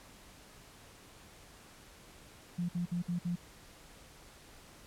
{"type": "tone bursts", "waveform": "sine", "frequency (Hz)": 174.61, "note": "F3", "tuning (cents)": 0, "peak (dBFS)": -31, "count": 5, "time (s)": [2.58, 3.358], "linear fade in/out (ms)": 10, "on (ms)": 110, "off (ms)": 57, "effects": ["pink hiss -56 dBFS RMS until 4.86 s", "low-pass 12000 Hz 12 dB/octave"]}